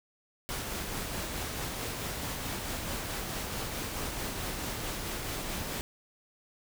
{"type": "noise with tremolo", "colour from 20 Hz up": "pink", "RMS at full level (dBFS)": -35, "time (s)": [0.49, 5.81], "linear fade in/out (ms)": 0, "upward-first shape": "sine", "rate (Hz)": 4.6, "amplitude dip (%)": 25, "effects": []}